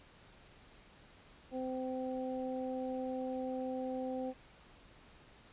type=harmonic tone; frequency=257.9 Hz; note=C4; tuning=25 cents flat; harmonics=1 / 2 / 3; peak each=-39 / -39 / -45 dBFS; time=1.51-4.34 s; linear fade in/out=50 ms; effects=pink hiss -60 dBFS RMS until 5.52 s + resampled to 8000 Hz